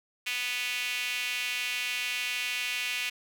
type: tone with high-pass filter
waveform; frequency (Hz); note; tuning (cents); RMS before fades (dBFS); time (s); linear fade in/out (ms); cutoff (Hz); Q
sawtooth; 246.9; B3; 0; -32; 0.26-3.1; 10; 2500; 3.8
effects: none